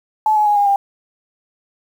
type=tone with pitch steps; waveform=sine; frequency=863 / 846.2 / 829.8 / 813.6 / 797.8 Hz; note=A5 / G#5 / G#5 / G#5 / G5; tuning=-34 / +32 / -2 / -36 / +30 cents; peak=-11 dBFS; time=0.26-0.76 s; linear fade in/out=2 ms; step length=100 ms; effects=7-bit